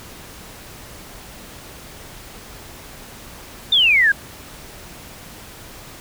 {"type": "exponential sweep", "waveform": "sine", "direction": "down", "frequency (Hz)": [3667, 1580], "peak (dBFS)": -11, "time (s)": [3.72, 4.12], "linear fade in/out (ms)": 5, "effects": ["pink hiss -39 dBFS RMS until 6 s"]}